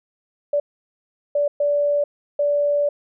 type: tone bursts at uneven times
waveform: sine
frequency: 580 Hz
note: D5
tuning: 22 cents flat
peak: -16 dBFS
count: 4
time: 0.53-0.6 / 1.35-1.48 / 1.6-2.04 / 2.39-2.89 s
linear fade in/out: 5 ms
effects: none